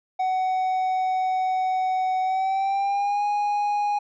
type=tone with pitch glide; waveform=triangle; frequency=748 to 825.2 Hz; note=F#5 to G#5; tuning=+19 to -11 cents; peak=-19 dBFS; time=0.19-3.99 s; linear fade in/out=10 ms; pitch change=+170 cents; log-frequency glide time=2.22-3.24 s; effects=resampled to 16000 Hz